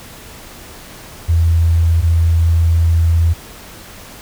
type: tone pair in turn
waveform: sine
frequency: 83.1 / 83.1 Hz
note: E2 / E2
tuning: +15 / +15 cents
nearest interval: unison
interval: 0 cents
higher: neither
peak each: -9 dBFS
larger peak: neither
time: 1.28-2.02 / 2.02-3.34 s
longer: second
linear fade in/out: 20 ms
effects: pink hiss -36 dBFS RMS until 4.21 s